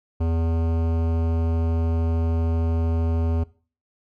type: tone with hard clipping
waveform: sine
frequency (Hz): 82.41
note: E2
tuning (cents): 0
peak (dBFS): -22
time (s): 0.2-3.44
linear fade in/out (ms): 10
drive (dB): 17
effects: noise-tail reverb RT60 0.4 s tail -20 dB re dry